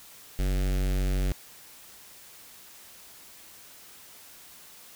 square tone with notch filter, 47 Hz, F#1, 28 cents sharp, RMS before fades -26 dBFS, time 0.39-1.32 s, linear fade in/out 0 ms, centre 1000 Hz, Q 1.2, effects white hiss -50 dBFS RMS until 4.95 s

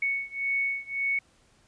sine beating tone pair, 2217 / 2218.8 Hz, C#7 / C#7, 0 / +1 cents, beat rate 1.8 Hz, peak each -29 / -30 dBFS, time 0.02-1.19 s, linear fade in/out 5 ms, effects pink hiss -63 dBFS RMS until 1.67 s + resampled to 22050 Hz

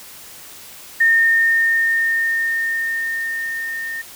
sine tone with level ramp, 1826 Hz, A#6, 36 cents flat, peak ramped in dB -10 to -24 dBFS, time 1-4.02 s, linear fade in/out 10 ms, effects white hiss -39 dBFS RMS until 4.15 s

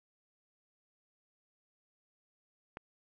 click, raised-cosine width 0.5 ms, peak -27 dBFS, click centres 2.771 s, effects none

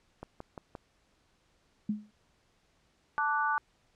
click train, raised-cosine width 1 ms, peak -27 dBFS, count 4, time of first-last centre 0.23-0.752 s, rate 5.75 Hz
sine tone with exponential decay, 210.7 Hz, G#3, 25 cents sharp, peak -25 dBFS, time 1.89-2.11 s, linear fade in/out 5 ms, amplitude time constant 47 ms
sine chord, D major, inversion second, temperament equal with one note detuned, 880 / 1168.6 / 1480 Hz, A5 / D6 / F#6, 0 / -9 / 0 cents, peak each -31 dBFS, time 3.18-3.58 s, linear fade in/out 0 ms
effects pink hiss -70 dBFS RMS until 3.95 s + low-pass 7000 Hz 12 dB/octave

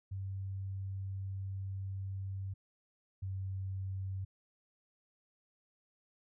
sine tone pair in turn, 96.6 / 95.66 Hz, G2 / G2, -25 / -42 cents, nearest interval unison, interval 17 cents, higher first, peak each -37 / -36 dBFS, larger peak second, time 0.11-2.54 / 3.22-4.25 s, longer first, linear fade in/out 10 ms, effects none

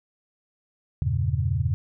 sine chord, E diminished seventh, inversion none, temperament equal, 82.41 / 98 / 116.54 / 138.59 Hz, E2 / G2 / Bb2 / Db3, 0 / 0 / 0 / 0 cents, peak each -27 dBFS, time 1.02-1.74 s, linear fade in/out 0 ms, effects none

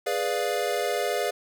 square chord, G# diminished seventh, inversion none, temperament equal, 415.3 / 493.9 / 587.3 / 698.5 Hz, G#4 / B4 / D5 / F5, 0 / 0 / 0 / 0 cents, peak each -31 dBFS, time 0.06-1.31 s, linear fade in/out 10 ms, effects none

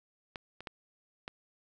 clicks, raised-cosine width 0.3 ms, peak -23 / -29 / -23 / -23 dBFS, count 4, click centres 0.358 / 0.606 / 0.672 / 1.279 s, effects none

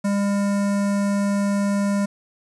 square tone with notch filter, 201 Hz, G3, 44 cents sharp, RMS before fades -21 dBFS, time 0.04-2.06 s, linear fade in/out 10 ms, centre 3300 Hz, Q 0.81, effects resampled to 24000 Hz + 8-bit

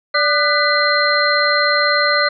sine tone cluster, 584 / 1206 / 1491 / 1990 / 4153 Hz, D5 / D6 / F#6 / B6 / C8, -10 / +46 / +13 / +13 / -14 cents, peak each -19 dBFS, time 0.14-2.29 s, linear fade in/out 10 ms, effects none

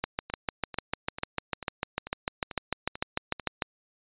two click trains, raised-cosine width 0.3 ms, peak -21 / -11 dBFS, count 8 / 25, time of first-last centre 0.3-3.397 / 0.04-3.622 s, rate 2.26 / 6.7 Hz, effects resampled to 8000 Hz

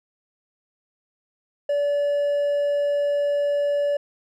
triangle tone with hard clipping, 576 Hz, D5, 34 cents flat, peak -20 dBFS, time 1.69-3.97 s, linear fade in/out 5 ms, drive 5 dB, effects none

